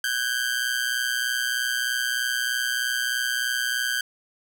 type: ring-modulated tone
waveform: sawtooth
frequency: 1568 Hz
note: G6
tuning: in tune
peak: -17 dBFS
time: 0.04-4.01 s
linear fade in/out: 2 ms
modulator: 61.6 Hz
effects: none